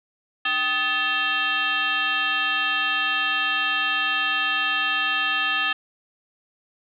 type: tone with frequency modulation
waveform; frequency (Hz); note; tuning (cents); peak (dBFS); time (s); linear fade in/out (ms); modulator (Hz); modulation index
sine; 2217; C#7; 0; -20; 0.45-5.73; 5; 479; 2.3
effects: none